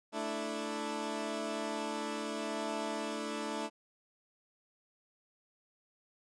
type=chord; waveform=15% pulse; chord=A suspended fourth; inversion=none; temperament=equal; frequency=220 / 293.7 / 329.6 Hz; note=A3 / D4 / E4; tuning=0 / 0 / 0 cents; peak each=-33 / -33 / -35 dBFS; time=0.12-3.7 s; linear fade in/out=50 ms; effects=resampled to 22050 Hz